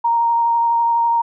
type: tone with vibrato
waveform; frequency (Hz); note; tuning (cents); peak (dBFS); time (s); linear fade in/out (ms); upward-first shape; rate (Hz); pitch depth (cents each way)
sine; 932.3; A#5; 0; -13; 0.04-1.22; 10; sine; 12; 11
effects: none